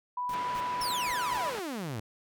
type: tone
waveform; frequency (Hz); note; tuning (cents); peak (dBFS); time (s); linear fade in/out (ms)
sine; 987.8; B5; 0; -30; 0.17-1.5; 5
type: noise bursts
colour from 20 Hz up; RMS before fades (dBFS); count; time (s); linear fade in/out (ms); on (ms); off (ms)
pink; -46; 5; 0.29-1.375; 2; 57; 200
type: band-pass noise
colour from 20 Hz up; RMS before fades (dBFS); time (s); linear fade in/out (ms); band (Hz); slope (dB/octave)
white; -41; 0.33-1.6; 5; 100 to 2000; 12
type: exponential sweep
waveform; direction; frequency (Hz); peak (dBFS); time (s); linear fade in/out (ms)
sawtooth; down; 5588 to 101.3; -30; 0.81-2; 5
effects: none